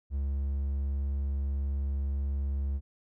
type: tone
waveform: triangle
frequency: 69.3 Hz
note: C#2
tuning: in tune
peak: -26 dBFS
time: 0.1-2.81 s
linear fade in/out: 50 ms
effects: none